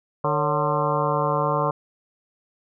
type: harmonic tone with a mistuned harmonic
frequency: 149.9 Hz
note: D3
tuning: 36 cents sharp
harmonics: 1 / 2 / 3 / 4 / 5 / 6 / 7 / 8 / 9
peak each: -27 / -34 / -28 / -26 / -31 / -29 / -25 / -30 / -36 dBFS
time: 0.24-1.71 s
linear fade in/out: 5 ms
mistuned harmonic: 4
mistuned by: -110 cents
effects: none